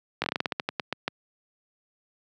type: slowing click train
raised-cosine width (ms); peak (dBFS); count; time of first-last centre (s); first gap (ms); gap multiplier
0.3; -10; 14; 0.22-1.08; 19; 1.19
effects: high-pass 150 Hz 12 dB/octave

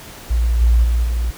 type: tone with level steps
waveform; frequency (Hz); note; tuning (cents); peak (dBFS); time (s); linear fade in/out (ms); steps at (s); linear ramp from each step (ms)
sine; 58.27; A#1; 0; -13 / -9 / -13 / -16; 0.3-1.31; 10; 0.61 / 0.84 / 1.04; 5
effects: pink hiss -37 dBFS RMS until 1.37 s

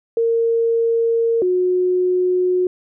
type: tone pair in turn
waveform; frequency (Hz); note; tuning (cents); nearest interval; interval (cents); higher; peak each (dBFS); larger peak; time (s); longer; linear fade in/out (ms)
sine; 460 / 364; A#4 / F#4; -23 / -28; major third; 405; first; -14; neither; 0.17-1.42 / 1.42-2.67; neither; 2
effects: none

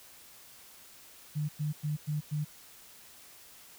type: tone bursts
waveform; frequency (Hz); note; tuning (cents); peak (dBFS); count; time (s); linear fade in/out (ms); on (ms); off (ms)
sine; 150.1; D3; +38; -29; 5; 1.35-2.45; 20; 140; 100
effects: white hiss -54 dBFS RMS until 3.78 s

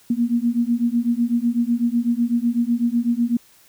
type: beating tone pair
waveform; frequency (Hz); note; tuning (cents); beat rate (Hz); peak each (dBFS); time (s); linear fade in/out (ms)
sine; 233.1 / 241.1; A#3 / B3; 0 / -41; 8; -20; 0.1-3.37; 5
effects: white hiss -53 dBFS RMS until 3.68 s

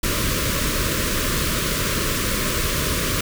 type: band-stop noise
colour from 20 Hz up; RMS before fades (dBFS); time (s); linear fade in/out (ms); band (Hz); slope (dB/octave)
pink; -22; 0.03-3.21; 5; 630 to 1000; 96
effects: none

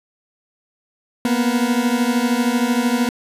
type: beating tone pair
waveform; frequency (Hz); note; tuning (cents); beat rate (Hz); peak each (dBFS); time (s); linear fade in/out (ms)
40% pulse; 235.2 / 248.2; A#3 / B3; +16 / +9; 13; -18; 1.25-3.09; 2
effects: resampled to 32000 Hz

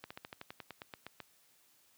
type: slowing click train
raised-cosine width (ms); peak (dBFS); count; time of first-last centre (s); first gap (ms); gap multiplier
0.3; -28; 13; 0.04-1.203; 65; 1.07
effects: white hiss -68 dBFS RMS until 1.97 s + high-pass 80 Hz 12 dB/octave

